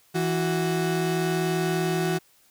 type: tone pair together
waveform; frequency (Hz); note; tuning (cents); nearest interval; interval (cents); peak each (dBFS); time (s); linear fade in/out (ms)
35% pulse; 164.72 / 370; E3 / F#4; -1 / 0; octave + major second; 1401; -24; 0.14-2.19; 20
effects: white hiss -60 dBFS RMS until 2.5 s